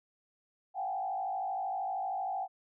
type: tone with frequency modulation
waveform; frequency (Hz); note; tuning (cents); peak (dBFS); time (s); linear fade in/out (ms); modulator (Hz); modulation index
sine; 768; G5; -36; -32; 0.74-2.48; 50; 52.9; 1.1
effects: none

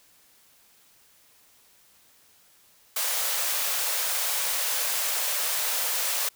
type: high-pass noise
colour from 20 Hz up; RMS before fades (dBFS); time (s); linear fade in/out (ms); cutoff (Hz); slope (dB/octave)
white; -27; 2.96-6.29; 5; 460; 96
effects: white hiss -59 dBFS RMS until 6.35 s

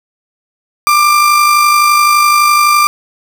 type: tone with amplitude modulation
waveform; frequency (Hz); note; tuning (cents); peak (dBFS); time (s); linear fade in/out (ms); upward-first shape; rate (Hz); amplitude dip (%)
35% pulse; 1187; D6; +18; -3; 0.87-2.87; 0; sine; 51.8; 35
effects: none

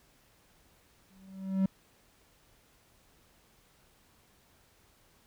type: tone with exponential growth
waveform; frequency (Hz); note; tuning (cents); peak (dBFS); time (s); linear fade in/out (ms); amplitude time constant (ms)
triangle; 191.4; G3; -41; -20; 1.1-1.66; 5; 120
effects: pink hiss -65 dBFS RMS until 5.26 s

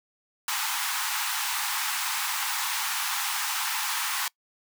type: high-pass noise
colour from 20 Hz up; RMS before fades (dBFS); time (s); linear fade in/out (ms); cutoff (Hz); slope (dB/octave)
pink; -29; 0.48-4.28; 2; 800; 96
effects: noise-tail reverb RT60 0.1 s tail -24 dB re dry

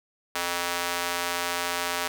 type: tone with high-pass filter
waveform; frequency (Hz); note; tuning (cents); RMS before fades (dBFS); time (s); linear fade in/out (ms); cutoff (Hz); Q
square; 87.31; F2; 0; -29; 0.35-2.08; 5; 850; 0.64
effects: none

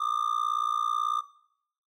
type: tone with amplitude modulation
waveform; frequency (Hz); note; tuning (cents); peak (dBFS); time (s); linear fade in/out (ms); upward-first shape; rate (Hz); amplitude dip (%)
triangle; 1203; D6; +41; -20; 0-1.21; 10; sine; 58.2; 100
effects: noise-tail reverb RT60 0.7 s tail -17 dB re dry

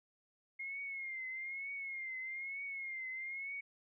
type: tone with vibrato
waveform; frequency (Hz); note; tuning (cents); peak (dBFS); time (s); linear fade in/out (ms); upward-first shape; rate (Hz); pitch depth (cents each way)
sine; 2139; C7; +38; -40; 0.59-3.61; 10; triangle; 1.1; 83
effects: none

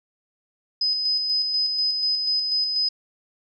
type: tone with tremolo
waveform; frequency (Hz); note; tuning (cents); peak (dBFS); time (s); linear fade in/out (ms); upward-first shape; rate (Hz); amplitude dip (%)
sine; 5030; D#8; +18; -19; 0.81-2.89; 5; square; 4.1; 35
effects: none

